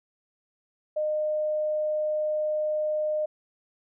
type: tone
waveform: sine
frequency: 611 Hz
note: D#5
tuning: 32 cents flat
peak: -24 dBFS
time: 0.96-3.26 s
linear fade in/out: 10 ms
effects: none